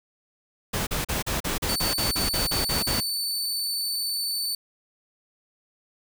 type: noise bursts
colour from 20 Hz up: pink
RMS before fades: -27 dBFS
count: 13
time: 0.73-3.006 s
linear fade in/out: 10 ms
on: 140 ms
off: 38 ms
type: tone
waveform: sawtooth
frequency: 4514 Hz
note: C#8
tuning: 31 cents sharp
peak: -23 dBFS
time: 1.69-4.55 s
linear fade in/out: 2 ms
effects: none

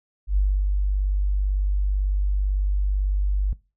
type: tone with ADSR envelope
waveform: sine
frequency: 49 Hz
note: G1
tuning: in tune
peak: -15 dBFS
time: 0.27-3.53 s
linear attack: 97 ms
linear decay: 270 ms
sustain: -3 dB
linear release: 3 ms
effects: noise-tail reverb RT60 0.3 s tail -22 dB re dry

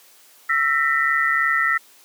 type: tone cluster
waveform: sine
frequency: 1336 / 1830 / 1973 Hz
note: E6 / A#6 / B6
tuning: +23 / -32 / -2 cents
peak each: -21 dBFS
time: 0.49-1.78 s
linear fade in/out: 10 ms
effects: white hiss -51 dBFS RMS until 2.04 s + high-pass 300 Hz 12 dB/octave

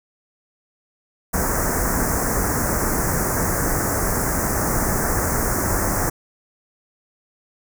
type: band-stop noise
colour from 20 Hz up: pink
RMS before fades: -21 dBFS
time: 1.33-6.1 s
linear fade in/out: 10 ms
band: 1900 to 5800 Hz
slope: 48 dB/octave
effects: none

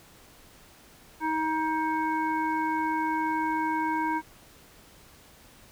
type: harmonic tone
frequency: 315.4 Hz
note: D#4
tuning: 24 cents sharp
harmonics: 1 / 3 / 5 / 7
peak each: -30 / -27 / -35 / -39 dBFS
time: 1.2-4.22 s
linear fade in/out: 50 ms
effects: pink hiss -54 dBFS RMS until 5.71 s

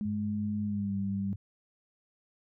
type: tone with pitch glide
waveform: sine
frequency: 209.5 to 196.6 Hz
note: G#3 to G3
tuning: +15 to +5 cents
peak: -30 dBFS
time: 0.01-1.33 s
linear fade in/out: 0 ms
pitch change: -110 cents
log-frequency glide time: 0.62-0.95 s
type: tone with tremolo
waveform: sine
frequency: 100 Hz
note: G2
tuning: 35 cents sharp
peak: -35 dBFS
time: 0.05-1.36 s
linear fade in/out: 5 ms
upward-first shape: triangle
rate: 5.7 Hz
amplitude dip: 25%
effects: none

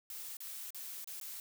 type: noise with dropouts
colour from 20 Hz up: blue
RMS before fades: -45 dBFS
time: 0.1-1.4 s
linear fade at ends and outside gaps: 1 ms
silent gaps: 0.369-0.404 / 0.705-0.746 / 1.044-1.074 / 1.2-1.212 s
effects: none

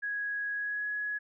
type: tone with pitch glide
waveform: sine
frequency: 1661.2 to 1681.5 Hz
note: G#6 to G#6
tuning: 0 to +21 cents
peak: -31 dBFS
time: 0.02-1.19 s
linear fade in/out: 20 ms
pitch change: +21 cents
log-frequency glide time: 0.54-0.87 s
effects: none

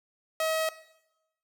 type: tone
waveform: sawtooth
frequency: 638 Hz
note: D#5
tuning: 43 cents sharp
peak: -22 dBFS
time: 0.4-0.69 s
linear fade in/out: 2 ms
effects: noise-tail reverb RT60 0.9 s tail -17 dB re dry

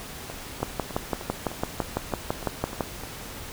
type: two click trains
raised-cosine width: 1 ms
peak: -10 / -22 dBFS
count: 14 / 10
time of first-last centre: 0.63-2.808 / 0.3-3.036 s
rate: 5.97 / 3.29 Hz
effects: pink hiss -39 dBFS RMS until 3.52 s

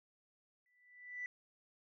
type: tone with exponential growth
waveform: sine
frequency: 1978 Hz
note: B6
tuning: 2 cents sharp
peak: -37 dBFS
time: 0.66-1.26 s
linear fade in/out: 1 ms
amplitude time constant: 130 ms
effects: tanh soft clip ceiling -34 dBFS

